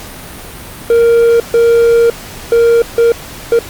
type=tone bursts at uneven times; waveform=triangle; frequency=466.2 Hz; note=A#4; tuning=in tune; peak=-3 dBFS; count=5; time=0.9-1.4 / 1.54-2.1 / 2.52-2.82 / 2.98-3.12 / 3.52-3.59 s; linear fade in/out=2 ms; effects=pink hiss -29 dBFS RMS until 3.69 s + Opus 48 kbps